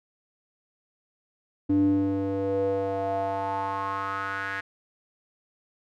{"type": "tone with band-pass filter sweep", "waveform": "square", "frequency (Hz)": 97.7, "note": "G2", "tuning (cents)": -5, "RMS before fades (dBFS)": -27, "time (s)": [1.69, 4.61], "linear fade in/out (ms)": 10, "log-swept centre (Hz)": [270, 1700], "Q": 4.8, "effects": []}